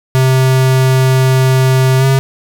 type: tone with pitch glide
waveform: square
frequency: 130.81 to 134.33 Hz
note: C3 to C3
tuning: 0 to +46 cents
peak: -8 dBFS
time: 0.15-2.19 s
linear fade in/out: 0 ms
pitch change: +46 cents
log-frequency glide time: 1.98-2.05 s
effects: none